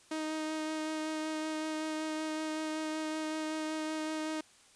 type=tone with vibrato; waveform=sawtooth; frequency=312.2 Hz; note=D#4; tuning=6 cents sharp; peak=-30 dBFS; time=0.11-4.41 s; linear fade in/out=5 ms; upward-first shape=sine; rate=5.3 Hz; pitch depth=12 cents each way; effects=white hiss -61 dBFS RMS until 4.75 s + resampled to 22050 Hz